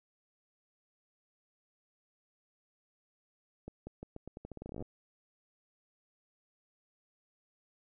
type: accelerating click train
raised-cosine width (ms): 2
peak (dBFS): -30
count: 20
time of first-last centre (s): 3.68-4.824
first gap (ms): 190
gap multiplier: 0.84
effects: none